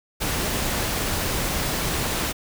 pink noise, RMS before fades -25 dBFS, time 0.2-2.33 s, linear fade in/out 20 ms, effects none

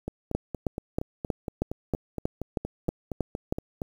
two click trains, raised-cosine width 2 ms, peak -18 / -12 dBFS, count 17 / 11, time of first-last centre 0.08-3.818 / 0.35-3.525 s, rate 4.28 / 3.15 Hz, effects 8-bit

